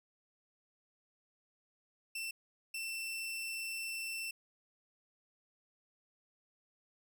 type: tone bursts at uneven times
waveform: sawtooth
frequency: 2683 Hz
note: E7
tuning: 30 cents sharp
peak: -35 dBFS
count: 2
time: 2.15-2.31 / 2.74-4.31 s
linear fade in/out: 5 ms
effects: none